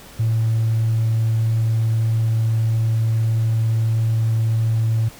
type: tone with hard clipping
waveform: sine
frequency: 112.3 Hz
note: A2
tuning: 36 cents sharp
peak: -16 dBFS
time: 0.19-5.09 s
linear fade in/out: 10 ms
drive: 1 dB
effects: pink hiss -42 dBFS RMS until 5.19 s